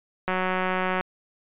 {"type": "click train", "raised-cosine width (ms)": 0.5, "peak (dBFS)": -11, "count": 136, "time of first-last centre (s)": [0.28, 1.01], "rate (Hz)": 185, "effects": ["resampled to 8000 Hz"]}